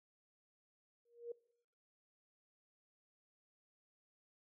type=tone with exponential growth; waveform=sine; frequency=472.3 Hz; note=A#4; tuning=23 cents sharp; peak=-39 dBFS; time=1.05-1.32 s; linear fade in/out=5 ms; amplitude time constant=58 ms; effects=noise-tail reverb RT60 0.7 s tail -22 dB re dry